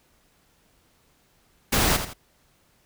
pink noise with echo, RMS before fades -21 dBFS, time 1.72-1.97 s, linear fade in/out 10 ms, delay 83 ms, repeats 2, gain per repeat -9 dB, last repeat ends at 2.136 s, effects pink hiss -63 dBFS RMS until 2.85 s

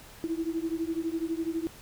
sine beating tone pair, 323.1 / 335.1 Hz, E4 / E4, -35 / +29 cents, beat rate 12 Hz, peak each -31 / -32 dBFS, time 0.24-1.67 s, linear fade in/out 0 ms, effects pink hiss -50 dBFS RMS until 1.81 s

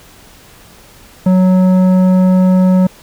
sine tone with tanh clipping, 185 Hz, F#3, in tune, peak -8 dBFS, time 1.26-2.87 s, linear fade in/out 5 ms, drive 11 dB, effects pink hiss -41 dBFS RMS until 3.02 s

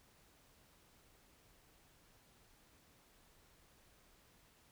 silence, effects pink hiss -68 dBFS RMS until 4.71 s

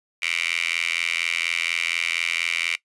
10% pulse tone with high-pass filter, 84.2 Hz, E2, 37 cents sharp, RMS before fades -25 dBFS, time 0.22-2.76 s, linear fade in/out 5 ms, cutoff 2400 Hz, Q 9, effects noise-tail reverb RT60 0.1 s tail -20 dB re dry + resampled to 24000 Hz

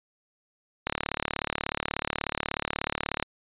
click train, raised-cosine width 0.3 ms, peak -10 dBFS, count 87, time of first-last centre 0.87-3.226 s, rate 36.5 Hz, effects resampled to 8000 Hz

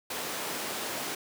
pink high-pass noise, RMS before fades -35 dBFS, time 0.1-1.15 s, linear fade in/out 5 ms, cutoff 300 Hz, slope 12 dB/octave, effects none

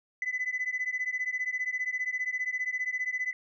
sine beating tone pair, 2000 / 2015 Hz, B6 / B6, +21 / +34 cents, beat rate 15 Hz, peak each -31 dBFS, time 0.22-3.33 s, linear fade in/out 2 ms, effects tanh soft clip ceiling -24 dBFS

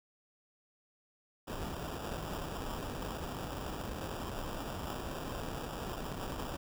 pink noise with sample-and-hold, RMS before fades -40 dBFS, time 1.47-6.57 s, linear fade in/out 10 ms, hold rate 2100 Hz, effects none

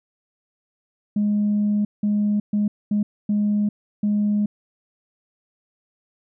sine tone bursts at uneven times, 207.7 Hz, G#3, in tune, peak -16 dBFS, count 6, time 1.16-1.85 / 2.03-2.4 / 2.53-2.68 / 2.91-3.03 / 3.29-3.69 / 4.03-4.46 s, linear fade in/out 5 ms, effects tanh soft clip ceiling -14 dBFS

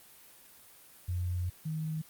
sine tone pair in turn, 89.1 / 157.3 Hz, F2 / D#3, +35 / +19 cents, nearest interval minor seventh, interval 984 cents, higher second, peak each -30 / -32 dBFS, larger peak first, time 1.08-1.5 / 1.65-2.02 s, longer first, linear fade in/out 10 ms, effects white hiss -56 dBFS RMS until 2.09 s + Opus 32 kbps

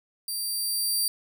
15% pulse tone with level ramp, 4700 Hz, D8, 1 cent sharp, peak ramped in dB -23 to -16 dBFS, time 0.28-1.08 s, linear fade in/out 2 ms, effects none

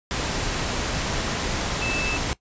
sine tone in noise, 2631 Hz, E7, 4 cents flat, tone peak -26 dBFS, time 1.82-2.17 s, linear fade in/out 0 ms, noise pink, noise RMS -26 dBFS, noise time 0.11-2.33 s, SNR -3 dB, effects noise-tail reverb RT60 0.1 s tail -18 dB re dry + resampled to 16000 Hz

